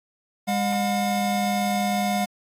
square tone pair together, 202 / 720 Hz, G#3 / F#5, -48 / -47 cents, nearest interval octave + minor seventh, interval 2201 cents, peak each -25 dBFS, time 0.47-2.26 s, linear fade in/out 20 ms, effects AAC 48 kbps

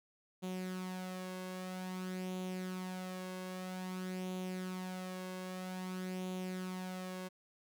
sawtooth tone with flanger, 184.6 Hz, F#3, 4 cents flat, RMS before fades -42 dBFS, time 0.42-7.29 s, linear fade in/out 20 ms, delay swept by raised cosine 0.29 to 1.89 ms, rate 0.51 Hz, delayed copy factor +0.5, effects none

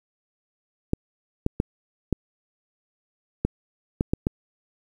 clicks, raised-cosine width 3 ms, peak -8 dBFS, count 8, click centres 0.934 / 1.464 / 1.601 / 2.127 / 3.45 / 4.009 / 4.135 / 4.269 s, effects 8-bit

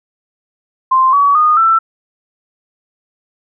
sine tone with pitch steps, 1046 / 1134.1 / 1229.6 / 1333.2 Hz, C6 / C#6 / D#6 / E6, -1 / +39 / -21 / +19 cents, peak -7 dBFS, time 0.91-1.79 s, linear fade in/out 10 ms, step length 220 ms, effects none

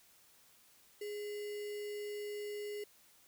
sine tone with sample-and-hold, 415.3 Hz, G#4, in tune, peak -39 dBFS, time 1.01-2.84 s, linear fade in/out 5 ms, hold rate 2450 Hz, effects white hiss -65 dBFS RMS until 3.27 s

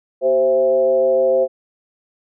sine tone with frequency modulation, 523.3 Hz, C5, in tune, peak -12 dBFS, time 0.21-1.48 s, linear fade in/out 50 ms, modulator 140 Hz, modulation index 0.72, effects none

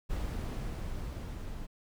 brown noise with level ramp, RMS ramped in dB -34 to -41 dBFS, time 0.09-1.67 s, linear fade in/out 20 ms, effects none

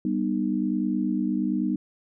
sine chord, G augmented, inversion none, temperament just, 196 / 245 / 306.2 Hz, G3 / B3 / D#4, 0 / -14 / -28 cents, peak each -27 dBFS, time 0.05-1.76 s, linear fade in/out 2 ms, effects none

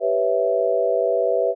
sine chord, C# half-diminished seventh, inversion second, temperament equal, 392 / 493.9 / 554.4 / 659.3 Hz, G4 / B4 / C#5 / E5, 0 / 0 / 0 / 0 cents, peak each -25 / -21 / -25 / -21 dBFS, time 0-1.55 s, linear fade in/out 50 ms, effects none

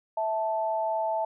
sine tone pair together, 654 / 878 Hz, E5 / A5, -14 / -4 cents, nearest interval perfect fourth, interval 510 cents, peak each -28 dBFS, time 0.17-1.25 s, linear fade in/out 5 ms, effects none

